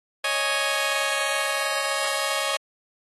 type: chord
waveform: 10% pulse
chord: C# suspended second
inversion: none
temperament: just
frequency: 554.4 / 623.7 / 831.5 Hz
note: C#5 / D#5 / G#5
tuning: 0 / +4 / +2 cents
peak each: -18 / -20 / -22 dBFS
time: 0.24-2.57 s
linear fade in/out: 5 ms
effects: AAC 32 kbps